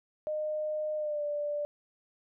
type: tone with pitch glide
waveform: sine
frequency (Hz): 612 to 587.7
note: D#5 to D5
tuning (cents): -29 to +1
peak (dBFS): -30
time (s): 0.27-1.65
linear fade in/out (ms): 0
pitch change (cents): -70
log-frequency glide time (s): 0.96-1.23
effects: none